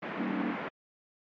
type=band-pass noise; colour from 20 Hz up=pink; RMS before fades=-37 dBFS; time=0.02-0.69 s; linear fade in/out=10 ms; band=190 to 2300 Hz; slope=24 dB/octave
type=chord; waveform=sine; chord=Eb dominant seventh; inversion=first; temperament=just; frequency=194.45 / 233.3 / 280 / 311.1 Hz; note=G3 / Bb3 / Db4 / Eb4; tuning=-14 / +2 / +18 / 0 cents; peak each=-36 dBFS; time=0.18-0.54 s; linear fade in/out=10 ms
effects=MP3 48 kbps